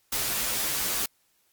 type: noise with comb filter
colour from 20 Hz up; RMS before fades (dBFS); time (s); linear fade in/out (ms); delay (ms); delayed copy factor
white; -28; 0.12-1.06; 5; 11; -0.95
effects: white hiss -68 dBFS RMS until 1.52 s + Opus 48 kbps